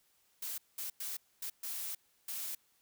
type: noise bursts at uneven times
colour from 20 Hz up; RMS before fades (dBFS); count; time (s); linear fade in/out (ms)
blue; -40; 6; 0.42-0.58 / 0.78-0.9 / 1-1.17 / 1.42-1.5 / 1.63-1.95 / 2.28-2.55; 5
effects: white hiss -72 dBFS RMS until 2.81 s